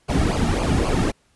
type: noise with flanger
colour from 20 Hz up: brown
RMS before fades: -20 dBFS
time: 0.08-1.12 s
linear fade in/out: 20 ms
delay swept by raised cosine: 0.53 to 2.03 ms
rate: 3.8 Hz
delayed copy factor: -0.7
effects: pink hiss -62 dBFS RMS until 1.35 s + resampled to 24000 Hz